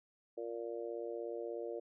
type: harmonic tone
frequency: 116.54 Hz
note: A#2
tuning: in tune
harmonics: 3 / 4 / 5 / 6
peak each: -44 / -42 / -45 / -54 dBFS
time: 0.37-1.8 s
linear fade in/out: 10 ms
effects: none